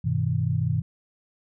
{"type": "chord", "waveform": "sine", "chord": "G augmented", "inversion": "none", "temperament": "equal with one note detuned", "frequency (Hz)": [98, 123.47, 158.1], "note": ["G2", "B2", "D#3"], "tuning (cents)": [0, 0, 28], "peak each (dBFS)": [-27, -25, -26], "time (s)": [0.04, 0.82], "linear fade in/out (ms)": 10, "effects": []}